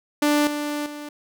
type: tone with level steps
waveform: sawtooth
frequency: 294.8 Hz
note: D4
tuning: 7 cents sharp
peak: -13 / -21 / -29 dBFS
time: 0.22-1.09 s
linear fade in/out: 5 ms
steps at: 0.47 / 0.86 s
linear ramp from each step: 2 ms
effects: none